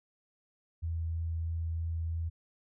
sine tone with vibrato, 82.41 Hz, E2, in tune, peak -31 dBFS, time 0.82-2.3 s, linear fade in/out 20 ms, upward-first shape triangle, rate 3.1 Hz, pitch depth 9 cents each way, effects none

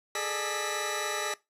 15% pulse tone cluster, 416.8 / 441 / 600 / 1313 / 1957 Hz, G#4 / A4 / D5 / E6 / B6, +6 / +4 / +37 / -7 / -16 cents, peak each -29 / -34 / -29 / -35 / -29 dBFS, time 0.15-1.34 s, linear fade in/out 2 ms, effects noise-tail reverb RT60 0.2 s tail -19 dB re dry + resampled to 32000 Hz

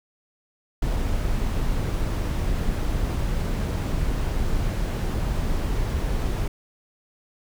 brown noise, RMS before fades -24 dBFS, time 0.82-6.48 s, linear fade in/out 5 ms, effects none

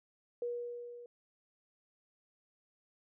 sine tone with level ramp, 480.4 Hz, B4, 48 cents flat, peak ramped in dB -33 to -48 dBFS, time 0.42-1.06 s, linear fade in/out 2 ms, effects none

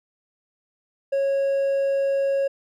triangle tone with hard clipping, 550 Hz, C#5, 14 cents flat, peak -20 dBFS, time 1.12-2.48 s, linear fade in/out 10 ms, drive 5 dB, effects none

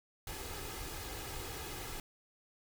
pink noise with comb filter, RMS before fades -43 dBFS, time 0.27-2 s, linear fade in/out 2 ms, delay 2.4 ms, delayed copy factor +0.55, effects none

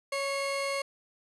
30% pulse tone pair together, 554.4 / 2168 Hz, C#5 / C#7, 0 / -39 cents, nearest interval 2 octaves, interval 2361 cents, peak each -28 / -32 dBFS, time 0.12-0.82 s, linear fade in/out 5 ms, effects resampled to 24000 Hz

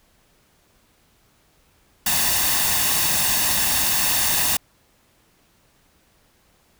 white noise with comb filter, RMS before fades -20 dBFS, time 2.06-4.57 s, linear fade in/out 5 ms, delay 1.1 ms, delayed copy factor +0.55, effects pink hiss -60 dBFS RMS until 6.79 s

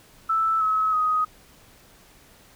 sine tone with pitch steps, 1318.5 / 1285.4 / 1253.2 Hz, E6 / E6 / D#6, 0 / -44 / +12 cents, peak -19 dBFS, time 0.29-1.25 s, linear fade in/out 10 ms, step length 320 ms, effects pink hiss -53 dBFS RMS until 2.55 s

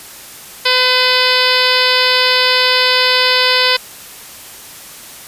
harmonic tone, 506 Hz, B4, 42 cents sharp, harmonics 1 / 2 / 3 / 4 / 5 / 6 / 7 / 8 / 9 / 10, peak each -19 / -19 / -19 / -19 / -19 / -19 / -19 / -19 / -19 / -19 dBFS, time 0.65-3.77 s, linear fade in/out 10 ms, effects white hiss -34 dBFS RMS until 5.27 s + resampled to 32000 Hz

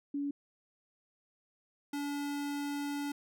sine / square tone pair in turn, 284.4 / 286.9 Hz, C#4 / D4, +45 / -40 cents, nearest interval unison, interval 15 cents, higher second, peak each -32 / -35 dBFS, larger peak first, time 0.14-0.31 / 1.93-3.12 s, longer second, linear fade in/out 5 ms, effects none

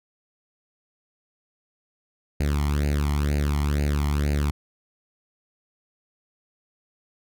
sawtooth tone with flanger, 72.7 Hz, D2, 17 cents flat, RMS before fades -23 dBFS, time 2.4-4.51 s, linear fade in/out 5 ms, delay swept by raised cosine 0.44 to 0.96 ms, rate 2.1 Hz, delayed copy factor +0.85, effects none

